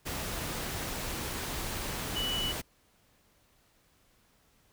sine tone in noise, 2960 Hz, F#7, in tune, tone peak -31 dBFS, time 2.15-2.53 s, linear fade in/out 20 ms, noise pink, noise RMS -36 dBFS, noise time 0.05-2.62 s, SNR +2 dB, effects pink hiss -67 dBFS RMS until 4.72 s

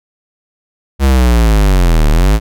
square linear two-way sweep, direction down then up, 69.5 to 36.35 to 56.8 Hz, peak -7 dBFS, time 0.99-2.4 s, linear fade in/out 50 ms, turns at 2.09 s, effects none

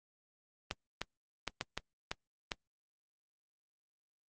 clicks, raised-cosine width 0.2 ms, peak -17 dBFS, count 7, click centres 0.711 / 1.016 / 1.477 / 1.611 / 1.776 / 2.115 / 2.518 s, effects Opus 32 kbps

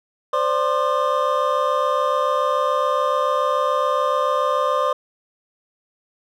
triangle tone cluster, 516 / 583 / 1055 / 1204 Hz, C5 / D5 / C6 / D6, -24 / -13 / +14 / +43 cents, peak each -21 dBFS, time 0.33-4.93 s, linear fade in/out 5 ms, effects none

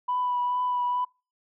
sine tone with vibrato, 987.8 Hz, B5, in tune, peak -23 dBFS, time 0.08-1.05 s, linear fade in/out 10 ms, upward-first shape triangle, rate 2.3 Hz, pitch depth 18 cents each way, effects noise-tail reverb RT60 0.3 s tail -25 dB re dry + tanh soft clip ceiling -19 dBFS

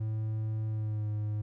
triangle tone with pitch glide, 109.2 to 105.91 Hz, A2 to G#2, -13 to +34 cents, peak -28 dBFS, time 0-1.42 s, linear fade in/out 10 ms, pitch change -53 cents, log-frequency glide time 0.67-1.08 s, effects none

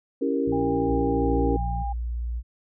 sine chord, C# diminished seventh, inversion none, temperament equal, 277.2 / 329.6 / 392 / 466.2 Hz, C#4 / E4 / G4 / Bb4, 0 / 0 / 0 / 0 cents, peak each -25 / -30 / -29 / -27 dBFS, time 0.21-1.57 s, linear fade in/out 10 ms
harmonic tone, 58.27 Hz, A#1, in tune, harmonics 1 / 2 / 3, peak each -35 / -33 / -36 dBFS, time 0.46-1.84 s, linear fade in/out 20 ms
sine tone, 804 Hz, G5, 44 cents sharp, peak -30 dBFS, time 0.52-1.93 s, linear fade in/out 10 ms
sine tone with pitch glide, 60 to 58.83 Hz, B1 to A#1, -49 to +17 cents, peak -26 dBFS, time 0.87-2.43 s, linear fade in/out 50 ms, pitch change -34 cents, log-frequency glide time 1.23-1.69 s
effects none

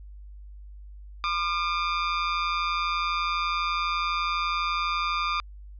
sawtooth tone with amplitude modulation, 1200 Hz, D6, 37 cents sharp, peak -18 dBFS, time 1.24-5.4 s, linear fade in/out 0 ms, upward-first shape sine, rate 172 Hz, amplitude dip 60%, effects added 50 Hz sine -41 dBFS peak until 5.79 s + resampled to 11025 Hz

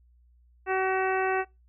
harmonic tone, 378.5 Hz, F#4, 39 cents sharp, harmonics 1 / 2 / 3 / 4 / 5 / 6 / 7, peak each -27 / -29 / -34 / -33 / -35 / -42 / -38 dBFS, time 0.66-1.45 s, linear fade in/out 50 ms, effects noise-tail reverb RT60 0.2 s tail -21 dB re dry + added 60 Hz sine -57 dBFS peak until 1.68 s

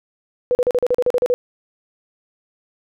sine tone bursts, 493.9 Hz, B4, in tune, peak -13 dBFS, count 11, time 0.51-1.34 s, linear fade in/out 0 ms, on 40 ms, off 39 ms, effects none

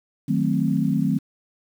sine chord, D# diminished seventh, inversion none, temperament equal, 155.56 / 185 / 220 / 261.6 Hz, D#3 / F#3 / A3 / C4, 0 / 0 / 0 / 0 cents, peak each -24 dBFS, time 0.28-1.19 s, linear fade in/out 10 ms, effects 8-bit

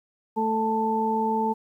harmonic tone, 220.8 Hz, A3, 6 cents sharp, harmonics 1 / 2 / 4, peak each -27 / -28 / -24 dBFS, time 0.36-1.54 s, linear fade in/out 20 ms, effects 10-bit

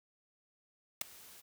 white noise with ADSR envelope, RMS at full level -31 dBFS, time 1.01-1.42 s, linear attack 4 ms, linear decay 8 ms, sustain -24 dB, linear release 25 ms, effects none

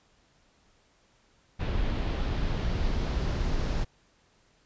brown noise with low-pass filter sweep, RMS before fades -28 dBFS, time 1.59-3.85 s, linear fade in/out 20 ms, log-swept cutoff 3500 to 5800 Hz, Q 1.4, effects pink hiss -65 dBFS RMS until 4.65 s + resampled to 16000 Hz

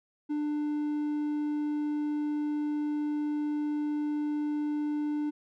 triangle tone, 297.4 Hz, D4, 22 cents sharp, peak -26 dBFS, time 0.29-5.31 s, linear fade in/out 20 ms, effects none

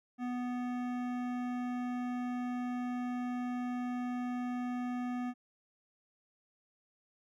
sine tone with hard clipping, 246.9 Hz, B3, in tune, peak -36 dBFS, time 0.18-5.34 s, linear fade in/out 50 ms, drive 15 dB, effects none

